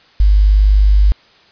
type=tone with quantisation; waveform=sine; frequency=50.6 Hz; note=G#1; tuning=44 cents flat; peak=-6 dBFS; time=0.2-1.12 s; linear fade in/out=0 ms; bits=6; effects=white hiss -48 dBFS RMS until 1.51 s + resampled to 11025 Hz